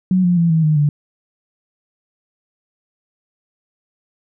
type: tone with pitch steps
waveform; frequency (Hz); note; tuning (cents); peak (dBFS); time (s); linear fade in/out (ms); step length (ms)
sine; 185 / 176.65 / 168.67 / 161.05 / 153.78 / 146.83; F#3 / F3 / E3 / E3 / D#3 / D3; 0 / +20 / +40 / -40 / -20 / 0; -11; 0.11-0.89; 2; 130
effects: none